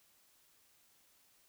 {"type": "silence", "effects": ["white hiss -69 dBFS RMS until 1.48 s"]}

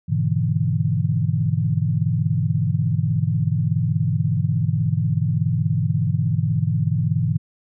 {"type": "chord", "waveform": "sine", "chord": "E dominant seventh", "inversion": "first", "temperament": "just", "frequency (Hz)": [103.01, 123.61, 148.33, 164.81], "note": ["G#2", "B2", "D3", "E3"], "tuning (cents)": [-14, 2, 18, 0], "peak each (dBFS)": -23, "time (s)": [0.08, 7.38], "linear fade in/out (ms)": 20, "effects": []}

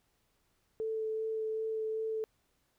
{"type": "tone with vibrato", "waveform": "sine", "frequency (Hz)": 440, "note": "A4", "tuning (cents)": 0, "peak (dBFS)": -32, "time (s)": [0.8, 2.24], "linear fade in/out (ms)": 0, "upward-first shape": "sine", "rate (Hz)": 2.6, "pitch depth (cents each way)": 10, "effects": ["pink hiss -75 dBFS RMS until 2.78 s"]}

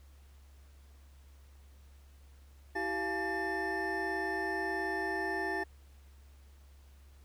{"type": "tone cluster", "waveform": "triangle", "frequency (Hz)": [326.9, 385.4, 694, 854, 1789], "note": ["E4", "G4", "F5", "G#5", "A6"], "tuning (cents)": [-14, -29, -11, 48, 28], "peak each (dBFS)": [-39, -36, -39, -38, -34], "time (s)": [2.75, 5.64], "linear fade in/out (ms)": 10, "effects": ["added 69 Hz sine -54 dBFS peak until 7.24 s", "pink hiss -67 dBFS RMS until 7.24 s"]}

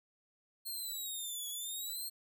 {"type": "exponential two-way sweep", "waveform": "10% pulse", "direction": "down then up", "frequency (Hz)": [4263, 3362, 4263], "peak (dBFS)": -32, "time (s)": [0.65, 2.1], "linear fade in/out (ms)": 20, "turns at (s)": 1.49, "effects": []}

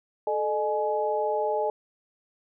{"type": "tone cluster", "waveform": "sine", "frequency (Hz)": [434.6, 609, 842], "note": ["A4", "D#5", "G#5"], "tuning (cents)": [-21, -37, 24], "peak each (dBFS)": [-28, -28, -28], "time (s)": [0.27, 1.7], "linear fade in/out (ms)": 2, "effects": []}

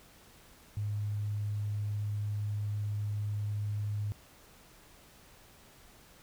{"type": "tone", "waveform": "sine", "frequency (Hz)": 104, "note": "G#2", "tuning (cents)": 3, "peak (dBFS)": -31, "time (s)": [0.77, 4.12], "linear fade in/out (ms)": 0, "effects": ["pink hiss -58 dBFS RMS until 6.22 s"]}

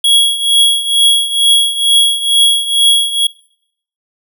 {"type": "tone with tremolo", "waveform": "square", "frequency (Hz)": 3322, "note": "G#7", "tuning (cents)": 0, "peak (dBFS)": -5, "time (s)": [0.04, 3.27], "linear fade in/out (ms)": 5, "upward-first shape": "triangle", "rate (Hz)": 2.2, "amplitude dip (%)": 80, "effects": ["noise-tail reverb RT60 0.7 s tail -22 dB re dry"]}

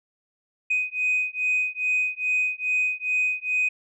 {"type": "beating tone pair", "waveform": "sine", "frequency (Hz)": [2500, 2502.4], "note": ["D#7", "D#7"], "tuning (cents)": [8, 9], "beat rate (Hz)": 2.4, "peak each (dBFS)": -24, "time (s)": [0.7, 3.69], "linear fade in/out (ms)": 10, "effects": ["tanh soft clip ceiling -16 dBFS"]}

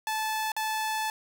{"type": "tone with dropouts", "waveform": "sawtooth", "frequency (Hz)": 871, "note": "A5", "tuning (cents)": -18, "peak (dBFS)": -24, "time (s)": [0.07, 1.1], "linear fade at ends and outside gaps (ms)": 1, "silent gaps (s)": [0.519, 0.565], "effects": []}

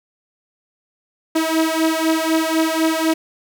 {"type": "beating tone pair", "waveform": "sawtooth", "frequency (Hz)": [319.3, 323.3], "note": ["D#4", "E4"], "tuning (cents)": [45, -34], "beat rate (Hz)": 4, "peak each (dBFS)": -15, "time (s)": [1.35, 3.14], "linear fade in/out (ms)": 10, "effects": []}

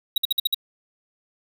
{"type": "tone bursts", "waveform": "square", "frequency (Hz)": 3827, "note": "A#7", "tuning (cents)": 45, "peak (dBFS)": -18, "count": 6, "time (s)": [0.16, 0.545], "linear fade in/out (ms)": 5, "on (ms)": 20, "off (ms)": 53, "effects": []}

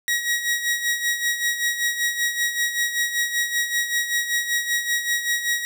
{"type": "tone with tremolo", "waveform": "sawtooth", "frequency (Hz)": 1903, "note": "A#6", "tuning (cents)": 35, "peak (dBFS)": -15, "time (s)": [0.08, 5.65], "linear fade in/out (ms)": 0, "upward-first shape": "sine", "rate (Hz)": 5.2, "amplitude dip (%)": 65, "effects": []}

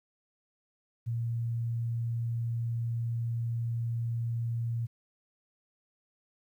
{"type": "tone", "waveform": "sine", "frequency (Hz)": 116.54, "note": "A#2", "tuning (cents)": 0, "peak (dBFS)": -29, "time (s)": [1.06, 4.87], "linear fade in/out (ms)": 20, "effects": ["11-bit"]}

